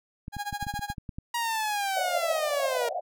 clicks, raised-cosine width 5 ms, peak -24 dBFS, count 11, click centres 0.281 / 0.367 / 0.528 / 0.627 / 0.668 / 0.74 / 0.793 / 0.901 / 0.982 / 1.092 / 1.185 s
30% pulse tone with tremolo, 820 Hz, G#5, 22 cents flat, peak -26 dBFS, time 0.32-0.95 s, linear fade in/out 50 ms, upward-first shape sine, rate 14 Hz, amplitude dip 90%
sawtooth linear sweep, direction down, 955 to 466.2 Hz, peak -23 dBFS, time 1.34-2.89 s, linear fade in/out 5 ms
pink band-pass noise, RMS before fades -32 dBFS, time 1.95-3.01 s, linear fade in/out 20 ms, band 560 to 730 Hz, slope 96 dB/octave
effects none

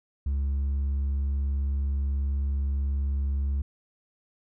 triangle tone with hard clipping, 69.3 Hz, C#2, in tune, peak -23 dBFS, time 0.26-3.62 s, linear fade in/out 5 ms, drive 1 dB, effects none

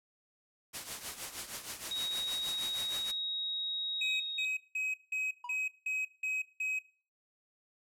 white noise with tremolo, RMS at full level -38 dBFS, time 0.73-3.12 s, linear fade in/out 20 ms, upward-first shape triangle, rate 6.4 Hz, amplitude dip 75%
sine tone with pitch glide, 3786 to 3758 Hz, A#7 to A#7, +26 to +13 cents, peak -34 dBFS, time 1.91-4.45 s, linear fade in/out 2 ms, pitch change -13 cents, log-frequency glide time 4.11-4.24 s
triangle tone bursts, 2537 Hz, D#7, 33 cents sharp, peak -30 dBFS, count 8, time 4.01-6.79 s, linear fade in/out 5 ms, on 190 ms, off 180 ms
triangle tone with exponential decay, 970 Hz, B5, 31 cents flat, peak -36 dBFS, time 5.44-5.61 s, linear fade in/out 5 ms, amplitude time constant 35 ms
effects noise-tail reverb RT60 0.4 s tail -19 dB re dry + low-pass 12000 Hz 12 dB/octave

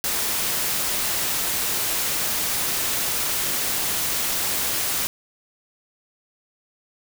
white noise, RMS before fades -24 dBFS, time 0.04-5.07 s, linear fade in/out 0 ms, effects none

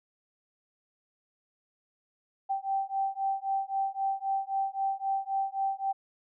sine beating tone pair, 778 / 781.8 Hz, G5 / G5, -13 / -5 cents, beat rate 3.8 Hz, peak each -31 dBFS, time 2.49-5.93 s, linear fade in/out 20 ms, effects none

